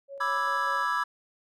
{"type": "tone with tremolo", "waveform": "sine", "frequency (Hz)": 554.4, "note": "C#5", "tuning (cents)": 0, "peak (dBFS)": -37, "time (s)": [0.08, 0.86], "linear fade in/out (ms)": 50, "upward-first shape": "square", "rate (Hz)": 5.1, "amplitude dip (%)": 35}
{"type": "chord", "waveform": "triangle", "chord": "E dominant seventh", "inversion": "second", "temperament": "equal", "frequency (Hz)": [987.8, 1174.7, 1318.5, 1661.2], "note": ["B5", "D6", "E6", "G#6"], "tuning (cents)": [0, 0, 0, 0], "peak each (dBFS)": -29, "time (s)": [0.2, 1.04], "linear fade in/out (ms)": 10}
{"effects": []}